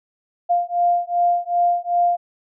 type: beating tone pair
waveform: sine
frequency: 698.5 / 701.1 Hz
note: F5 / F5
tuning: 0 / +7 cents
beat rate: 2.6 Hz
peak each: -19 dBFS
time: 0.49-2.17 s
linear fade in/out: 20 ms
effects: none